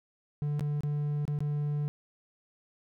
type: tone with dropouts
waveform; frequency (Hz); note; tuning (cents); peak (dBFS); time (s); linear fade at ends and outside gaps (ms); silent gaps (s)
triangle; 147.1; D3; +3; -26; 0.42-1.88; 0; 0.595-0.608 / 0.807-0.834 / 1.253-1.279 / 1.389-1.405
effects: none